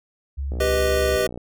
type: tone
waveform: sine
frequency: 69 Hz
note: C#2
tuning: 7 cents flat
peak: -24 dBFS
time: 0.37-1.17 s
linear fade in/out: 20 ms
type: click train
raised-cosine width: 2 ms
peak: -21 dBFS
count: 52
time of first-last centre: 0.52-1.376 s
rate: 59.6 Hz
type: chord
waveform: square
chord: G augmented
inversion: none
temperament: equal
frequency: 392 / 493.9 / 622.3 Hz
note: G4 / B4 / D#5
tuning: 0 / 0 / 0 cents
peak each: -24 dBFS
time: 0.6-1.27 s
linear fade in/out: 5 ms
effects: none